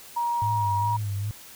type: tone with pitch glide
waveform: sine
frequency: 947 to 953 Hz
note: A#5 to A#5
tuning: +27 to +38 cents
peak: -23 dBFS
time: 0.16-0.97 s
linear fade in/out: 10 ms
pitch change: +11 cents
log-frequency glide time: 0.54-0.7 s
type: tone with vibrato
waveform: sine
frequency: 103.83 Hz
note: G#2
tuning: in tune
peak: -26 dBFS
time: 0.42-1.31 s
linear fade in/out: 0 ms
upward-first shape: sine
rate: 2.4 Hz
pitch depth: 75 cents each way
effects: white hiss -46 dBFS RMS until 1.55 s